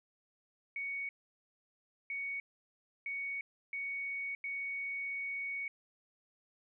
sine tone bursts at uneven times, 2231 Hz, C#7, 11 cents sharp, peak -36 dBFS, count 5, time 0.76-1.09 / 2.1-2.4 / 3.06-3.41 / 3.73-4.35 / 4.44-5.68 s, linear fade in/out 2 ms, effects none

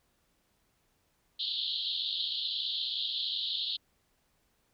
white band-pass noise, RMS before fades -34 dBFS, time 1.39-3.77 s, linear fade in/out 10 ms, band 3100 to 4300 Hz, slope 96 dB/octave, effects pink hiss -73 dBFS RMS until 4.73 s

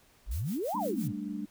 sine exponential two-way sweep, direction up then down, 41.36 to 1049 to 92.2 Hz, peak -30 dBFS, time 0.26-1.13 s, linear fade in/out 50 ms, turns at 0.77 s
blue noise with tremolo, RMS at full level -45 dBFS, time 0.31-1.08 s, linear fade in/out 5 ms, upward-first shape sine, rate 5.9 Hz, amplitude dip 80%
sine chord, G suspended second, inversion none, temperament just, 196 / 220.5 / 294 Hz, G3 / A3 / D4, 0 / +4 / +2 cents, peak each -38 dBFS, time 0.74-1.46 s, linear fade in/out 10 ms
effects pink hiss -63 dBFS RMS until 1.5 s

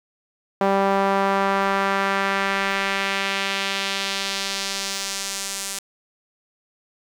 sawtooth tone with band-pass filter sweep, 196 Hz, G3, in tune, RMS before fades -23 dBFS, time 0.61-5.79 s, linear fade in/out 0 ms, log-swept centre 740 to 8300 Hz, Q 1.2, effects 8-bit

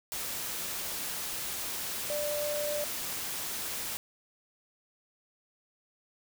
sine tone in noise, 591 Hz, D5, 11 cents sharp, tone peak -31 dBFS, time 2.1-2.84 s, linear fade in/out 0 ms, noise white, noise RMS -36 dBFS, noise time 0.12-3.97 s, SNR +2 dB, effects none

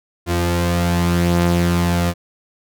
sawtooth tone pair together, 86.6 / 173.63 Hz, F2 / F3, -14 / -10 cents, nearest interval octave, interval 1204 cents, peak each -14 dBFS, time 0.26-2.14 s, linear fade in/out 50 ms, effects none

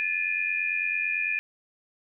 sine tone cluster, 1745 / 2415 / 2504 Hz, A6 / D7 / D#7, -15 / +48 / +10 cents, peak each -33 / -27 / -30 dBFS, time 0-1.39 s, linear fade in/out 0 ms, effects none

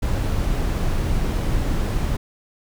brown noise, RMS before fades -21 dBFS, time 0.02-2.17 s, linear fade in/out 10 ms, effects none

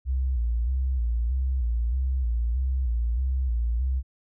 sine tone with vibrato, 61.4 Hz, B1, 9 cents flat, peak -22 dBFS, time 0.05-4.03 s, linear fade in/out 50 ms, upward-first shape square, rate 1.6 Hz, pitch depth 97 cents each way, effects none

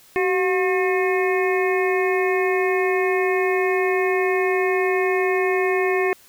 harmonic tone with a mistuned harmonic, 360.6 Hz, F#4, 45 cents flat, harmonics 1 / 2 / 3 / 5 / 6 / 7, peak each -19 / -27 / -29 / -27 / -28 / -32 dBFS, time 0.16-6.13 s, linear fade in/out 0 ms, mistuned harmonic 1, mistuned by +82 cents, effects white hiss -51 dBFS RMS until 6.28 s

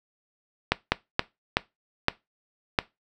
slowing click train, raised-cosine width 0.3 ms, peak -3 dBFS, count 6, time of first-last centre 0.72-2.788 s, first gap 200 ms, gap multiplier 1.37, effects noise-tail reverb RT60 0.2 s tail -19 dB re dry

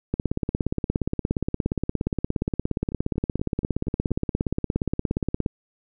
two click trains, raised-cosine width 3 ms, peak -24 / -10 dBFS, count 6 / 92, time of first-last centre 2.92-4.108 / 0.14-5.462 s, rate 4.21 / 17.1 Hz, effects none

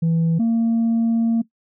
sine tone pair in turn, 164.81 / 229.1 Hz, E3 / A#3, 0 / -30 cents, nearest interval tritone, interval 570 cents, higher second, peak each -13 dBFS, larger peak neither, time 0.02-0.39 / 0.39-1.42 s, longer second, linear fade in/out 10 ms, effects noise-tail reverb RT60 0.1 s tail -18 dB re dry + tanh soft clip ceiling -14 dBFS

